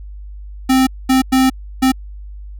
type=tone bursts at uneven times; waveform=square; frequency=261.6 Hz; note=C4; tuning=in tune; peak=-10 dBFS; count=4; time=0.69-0.87 / 1.09-1.22 / 1.32-1.5 / 1.82-1.92 s; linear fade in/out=10 ms; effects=added 50 Hz sine -29 dBFS peak until 2.59 s